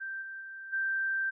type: tone with level steps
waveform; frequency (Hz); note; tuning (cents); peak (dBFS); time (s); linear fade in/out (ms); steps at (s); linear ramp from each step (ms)
sine; 1568; G6; 0; -35 / -39 / -41 / -28; 0-1.31; 20; 0.21 / 0.4 / 0.72; 20
effects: none